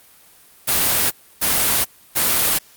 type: noise bursts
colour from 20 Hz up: white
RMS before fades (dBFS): -17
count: 3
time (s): 0.67-2.59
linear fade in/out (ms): 20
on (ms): 440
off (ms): 300
effects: white hiss -49 dBFS RMS until 2.76 s + Opus 32 kbps